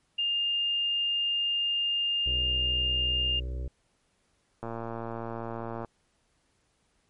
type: tone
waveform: sine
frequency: 2813 Hz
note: F7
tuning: 12 cents sharp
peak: -25 dBFS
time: 0.18-3.4 s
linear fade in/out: 10 ms
type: harmonic tone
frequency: 62.8 Hz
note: B1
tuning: 30 cents sharp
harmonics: 1 / 2 / 4 / 5 / 6 / 7 / 8 / 9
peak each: -31 / -42 / -53 / -51 / -50 / -52 / -56 / -52 dBFS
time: 2.26-3.68 s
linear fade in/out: 5 ms
type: click train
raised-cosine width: 1 ms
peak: -22 dBFS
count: 141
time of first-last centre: 4.63-5.847 s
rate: 115 Hz
effects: pink hiss -71 dBFS RMS until 7.09 s + MP3 48 kbps